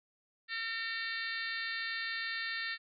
harmonic tone with a mistuned harmonic, 454.5 Hz, A#4, 44 cents flat, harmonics 3 / 4 / 5 / 6 / 7 / 8 / 9 / 10, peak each -47 / -37 / -45 / -47 / -54 / -45 / -45 / -47 dBFS, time 0.48-2.78 s, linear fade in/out 50 ms, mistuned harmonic 7, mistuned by -45 cents, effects none

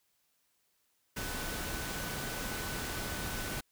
sine tone in noise, 1500 Hz, F#6, 23 cents sharp, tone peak -45 dBFS, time 1.16-3.61 s, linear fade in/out 10 ms, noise pink, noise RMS -38 dBFS, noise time 1.16-3.61 s, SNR -10 dB, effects white hiss -75 dBFS RMS until 3.71 s

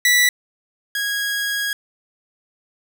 sawtooth tone pair in turn, 1964 / 1648.4 Hz, B6 / G#6, -10 / -13 cents, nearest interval minor third, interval 303 cents, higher first, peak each -9 / -17 dBFS, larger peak first, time 0.05-0.29 / 0.95-1.73 s, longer second, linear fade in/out 2 ms, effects none

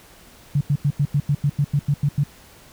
sine tone bursts, 143.6 Hz, D3, 39 cents flat, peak -15 dBFS, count 12, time 0.55-2.237 s, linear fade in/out 5 ms, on 59 ms, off 89 ms, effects pink hiss -48 dBFS RMS until 2.72 s

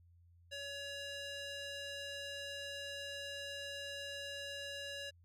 square tone with band-pass filter, 563 Hz, C#5, 27 cents sharp, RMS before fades -45 dBFS, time 0.51-5.11 s, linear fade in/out 20 ms, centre 3300 Hz, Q 0.94, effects added 86 Hz sine -62 dBFS peak until 5.24 s

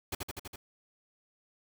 pink noise with echo, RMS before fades -35 dBFS, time 0.12-0.15 s, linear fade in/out 5 ms, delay 82 ms, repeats 5, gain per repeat -2 dB, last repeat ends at 0.56 s, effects none

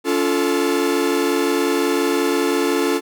45% pulse chord, Db augmented, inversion none, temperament equal with one note detuned, 283.5 / 349.2 / 440 Hz, Db4 / F4 / A4, +39 / 0 / 0 cents, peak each -21 dBFS, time 0.04-3.01 s, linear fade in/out 50 ms, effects none

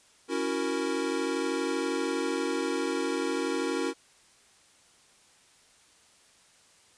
square chord, F# dominant seventh, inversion second, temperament equal, 277.2 / 329.6 / 370 / 466.2 Hz, C#4 / E4 / F#4 / A#4, 0 / 0 / 0 / 0 cents, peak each -34 dBFS, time 0.28-3.94 s, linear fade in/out 50 ms, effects white hiss -60 dBFS RMS until 6.97 s + resampled to 22050 Hz

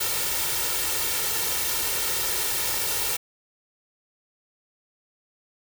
white noise with comb filter, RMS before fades -26 dBFS, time 0-3.17 s, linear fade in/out 10 ms, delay 2.2 ms, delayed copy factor +0.65, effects none

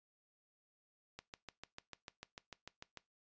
click train, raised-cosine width 0.2 ms, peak -30 dBFS, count 13, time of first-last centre 1.19-2.973 s, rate 6.73 Hz, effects noise-tail reverb RT60 0.2 s tail -20 dB re dry + resampled to 16000 Hz

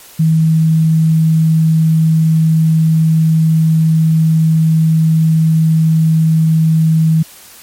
sine tone, 160 Hz, D#3, 49 cents sharp, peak -7 dBFS, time 0.19-7.23 s, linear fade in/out 10 ms, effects white hiss -38 dBFS RMS until 7.62 s + MP3 64 kbps

